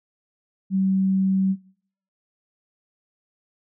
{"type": "tone", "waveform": "sine", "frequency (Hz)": 191.2, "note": "G3", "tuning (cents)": -43, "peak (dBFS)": -18, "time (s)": [0.7, 1.56], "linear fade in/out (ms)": 50, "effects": ["noise-tail reverb RT60 0.6 s tail -21 dB re dry"]}